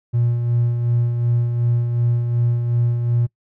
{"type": "tone with tremolo", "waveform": "triangle", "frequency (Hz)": 119.3, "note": "A#2", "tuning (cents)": 41, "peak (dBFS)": -11, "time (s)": [0.13, 3.27], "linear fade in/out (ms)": 20, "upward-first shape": "sine", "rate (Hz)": 2.7, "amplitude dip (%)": 50, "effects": ["noise-tail reverb RT60 0.1 s tail -24 dB re dry", "tanh soft clip ceiling -9 dBFS"]}